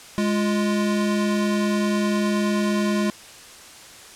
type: tone pair together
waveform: square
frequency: 207.6 / 349.2 Hz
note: G#3 / F4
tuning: 0 / 0 cents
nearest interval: major sixth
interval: 900 cents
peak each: -21 / -27 dBFS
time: 0.18-3.1 s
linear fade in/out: 0 ms
effects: white hiss -43 dBFS RMS until 4.15 s + low-pass 9000 Hz 12 dB/octave